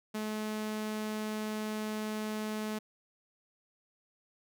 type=tone; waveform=sawtooth; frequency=214.8 Hz; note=A3; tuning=41 cents flat; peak=-30 dBFS; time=0.14-2.79 s; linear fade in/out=10 ms; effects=none